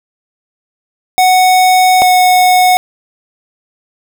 square tone pair in turn, 740 / 733.2 Hz, F#5 / F#5, 0 / -16 cents, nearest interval unison, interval 16 cents, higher first, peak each -6 dBFS, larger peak neither, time 1.18-2.02 / 2.02-2.77 s, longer first, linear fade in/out 0 ms, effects none

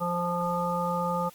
harmonic tone, 174.61 Hz, F3, in tune, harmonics 1 / 3 / 5 / 7, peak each -31 / -31 / -31 / -31 dBFS, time 0-1.3 s, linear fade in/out 20 ms, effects white hiss -53 dBFS RMS until 1.34 s + Opus 24 kbps

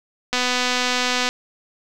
click train, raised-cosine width 0.2 ms, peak -4 dBFS, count 240, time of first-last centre 0.33-1.29 s, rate 249 Hz, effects none

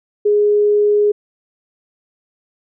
sine tone, 415.3 Hz, G#4, in tune, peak -10 dBFS, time 0.25-1.12 s, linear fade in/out 10 ms, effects none

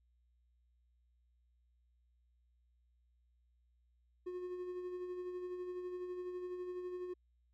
triangle tone with tremolo, 361 Hz, F#4, 43 cents flat, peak -37 dBFS, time 4.26-7.14 s, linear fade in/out 10 ms, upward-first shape sine, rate 12 Hz, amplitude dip 40%, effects added 60 Hz sine -70 dBFS peak until 7.53 s

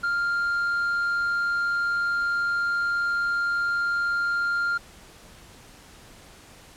sine tone with tanh clipping, 1398 Hz, F6, 1 cent sharp, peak -23 dBFS, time 0.03-4.78 s, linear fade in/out 10 ms, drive 3 dB, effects pink hiss -49 dBFS RMS until 6.76 s + low-pass 11000 Hz 12 dB/octave

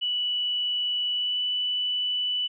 sine tone with pitch glide, 2955 to 2976 Hz, F#7 to F#7, -3 to +9 cents, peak -24 dBFS, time 0.01-2.48 s, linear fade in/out 20 ms, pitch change +12 cents, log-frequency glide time 1.13-1.41 s, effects none

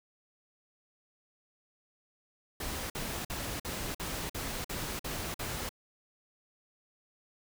pink noise bursts, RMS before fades -37 dBFS, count 9, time 2.6-5.692 s, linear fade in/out 5 ms, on 300 ms, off 49 ms, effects none

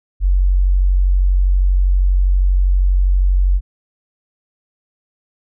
sine tone, 46.25 Hz, F#1, in tune, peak -10 dBFS, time 0.2-3.61 s, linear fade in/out 50 ms, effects none

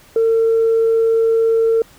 sine tone, 452.9 Hz, A#4, 50 cents flat, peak -10 dBFS, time 0.16-1.82 s, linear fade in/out 2 ms, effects tanh soft clip ceiling -8 dBFS + pink hiss -47 dBFS RMS until 1.98 s

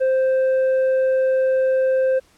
sine tone with tanh clipping, 523.3 Hz, C5, in tune, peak -16 dBFS, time 0-2.2 s, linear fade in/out 20 ms, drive 4 dB, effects pink hiss -56 dBFS RMS until 2.37 s + low-pass 11000 Hz 12 dB/octave

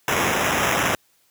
white noise with sample-and-hold, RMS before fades -21 dBFS, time 0.08-0.95 s, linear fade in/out 2 ms, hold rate 4410 Hz, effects white hiss -62 dBFS RMS until 1.3 s + high-pass 80 Hz 12 dB/octave

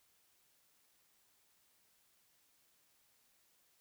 silence, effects white hiss -73 dBFS RMS until 3.8 s

